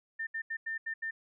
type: tone bursts at uneven times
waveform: sine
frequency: 1800 Hz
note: A6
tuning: 39 cents sharp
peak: -33 dBFS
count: 6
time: 0.19-0.27 / 0.34-0.42 / 0.5-0.57 / 0.66-0.78 / 0.86-0.94 / 1.02-1.11 s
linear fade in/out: 10 ms
effects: none